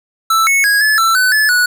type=tone with pitch steps; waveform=square; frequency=1322 / 2202 / 1652 / 1723 / 1336 / 1506 / 1727 / 1470 Hz; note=E6 / C#7 / G#6 / A6 / E6 / F#6 / A6 / F#6; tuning=+5 / -12 / -10 / -37 / +23 / +30 / -33 / -12 cents; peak=-10 dBFS; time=0.3-1.66 s; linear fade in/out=5 ms; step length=170 ms; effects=none